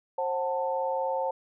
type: chord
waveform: sine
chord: F# diminished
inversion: second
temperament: just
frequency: 532.8 / 740 / 888 Hz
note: C5 / F#5 / A5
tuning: +31 / 0 / +16 cents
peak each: -29 / -35 / -30 dBFS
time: 0.18-1.31 s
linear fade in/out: 5 ms
effects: none